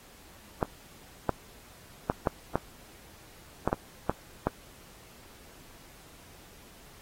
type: clicks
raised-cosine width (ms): 1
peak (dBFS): -10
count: 9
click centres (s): 0.628 / 1.293 / 2.099 / 2.272 / 2.556 / 3.676 / 3.729 / 4.096 / 4.47
effects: pink hiss -54 dBFS RMS until 7.01 s + AAC 48 kbps